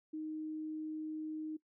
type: tone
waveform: sine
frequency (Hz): 311.1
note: D#4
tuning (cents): 0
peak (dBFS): -38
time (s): 0.13-1.57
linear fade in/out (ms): 10
effects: noise-tail reverb RT60 0.1 s tail -19 dB re dry